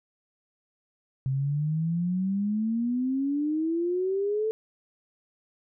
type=exponential sweep; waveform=sine; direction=up; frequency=130.81 to 444.3 Hz; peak=-24 dBFS; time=1.26-4.51 s; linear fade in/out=0 ms; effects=none

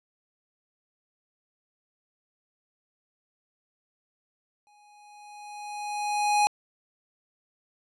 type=tone with exponential growth; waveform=square; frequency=830.6 Hz; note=G#5; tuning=in tune; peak=-19 dBFS; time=4.67-6.47 s; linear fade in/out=0 ms; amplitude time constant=390 ms; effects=resampled to 24000 Hz

